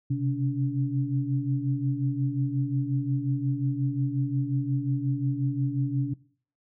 sine tone cluster, 130 / 135.6 / 285.8 Hz, C3 / C#3 / D4, -11 / -38 / -47 cents, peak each -27 / -29 / -30 dBFS, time 0.1-6.14 s, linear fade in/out 10 ms, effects noise-tail reverb RT60 0.5 s tail -21 dB re dry

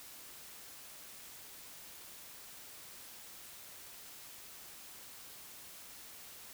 silence, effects white hiss -52 dBFS RMS until 6.53 s

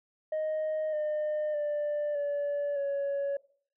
sine tone with pitch steps, 622.3 / 606.3 / 590.8 / 575.6 / 560.8 Hz, D#5 / D#5 / D5 / D5 / C#5, 0 / -45 / +10 / -35 / +20 cents, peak -26 dBFS, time 0.32-3.37 s, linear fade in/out 5 ms, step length 610 ms, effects noise-tail reverb RT60 0.5 s tail -21 dB re dry + tanh soft clip ceiling -27 dBFS

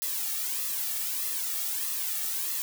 blue noise with flanger, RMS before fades -31 dBFS, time 0.02-2.62 s, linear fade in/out 0 ms, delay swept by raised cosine 1.3 to 2.01 ms, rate 1.6 Hz, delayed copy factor -0.7, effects none

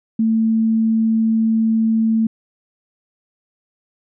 sine tone, 223.2 Hz, A3, 25 cents sharp, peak -13 dBFS, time 0.19-2.27 s, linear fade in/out 5 ms, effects none

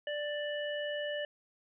harmonic tone, 589 Hz, D5, 5 cents sharp, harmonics 1 / 3 / 5, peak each -35 / -40 / -42 dBFS, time 0.07-1.25 s, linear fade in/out 2 ms, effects none

